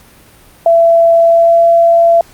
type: tone with pitch glide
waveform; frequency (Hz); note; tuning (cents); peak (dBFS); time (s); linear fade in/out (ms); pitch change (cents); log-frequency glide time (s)
sine; 670 to 675.4; E5 to E5; +28 to +42; -4; 0.66-2.21; 2; +14; 1.26-1.64
effects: pink hiss -42 dBFS RMS until 2.33 s + Opus 48 kbps